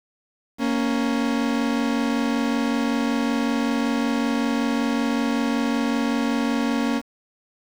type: tone pair together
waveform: 40% pulse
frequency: 232.7 / 278 Hz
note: A#3 / C#4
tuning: -3 / +5 cents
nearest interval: minor third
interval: 308 cents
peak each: -22 / -23 dBFS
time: 0.58-7.02 s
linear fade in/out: 50 ms
effects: low-pass 6000 Hz 12 dB/octave + 7-bit